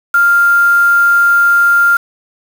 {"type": "tone with quantisation", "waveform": "sine", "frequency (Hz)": 1396.9, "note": "F6", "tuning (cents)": 0, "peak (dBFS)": -6, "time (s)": [0.14, 1.97], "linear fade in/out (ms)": 5, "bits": 4, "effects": []}